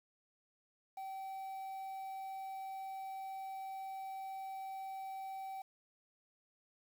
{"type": "tone with quantisation", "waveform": "triangle", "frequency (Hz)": 771, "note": "G5", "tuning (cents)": -29, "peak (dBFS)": -40, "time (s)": [0.97, 5.62], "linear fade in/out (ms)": 5, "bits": 10, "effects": []}